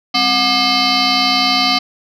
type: tone with frequency modulation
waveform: sine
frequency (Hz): 2604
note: E7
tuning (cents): -22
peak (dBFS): -10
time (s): 0.14-1.79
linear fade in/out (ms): 10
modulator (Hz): 468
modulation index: 5
effects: tanh soft clip ceiling -7 dBFS